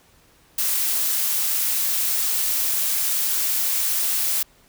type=noise; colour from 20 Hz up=blue; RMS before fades=-22 dBFS; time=0.58-4.43 s; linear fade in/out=5 ms; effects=pink hiss -56 dBFS RMS until 4.68 s